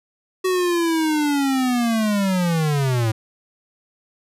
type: linear sweep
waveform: square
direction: down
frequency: 375.8 to 107.7 Hz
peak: -18 dBFS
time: 0.44-3.12 s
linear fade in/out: 10 ms
effects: resampled to 32000 Hz